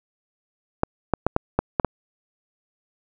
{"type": "clicks", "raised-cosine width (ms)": 1, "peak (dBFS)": -4, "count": 7, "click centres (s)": [0.834, 1.137, 1.266, 1.364, 1.59, 1.798, 1.847], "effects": []}